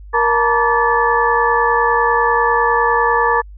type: tone cluster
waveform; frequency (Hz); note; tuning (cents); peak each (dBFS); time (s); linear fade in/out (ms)
sine; 469.8 / 885 / 955 / 1158 / 1736; A#4 / A5 / A#5 / D6 / A6; +13 / +10 / +42 / -25 / -24; -18; 0.13-3.42; 20
effects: added 50 Hz sine -33 dBFS peak until 3.57 s